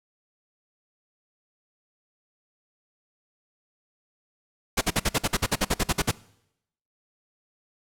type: noise bursts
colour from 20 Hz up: pink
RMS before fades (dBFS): -22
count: 15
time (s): 4.77-6.115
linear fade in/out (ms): 10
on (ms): 43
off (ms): 50
effects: noise-tail reverb RT60 0.8 s tail -22 dB re dry + low-pass 12000 Hz 12 dB/octave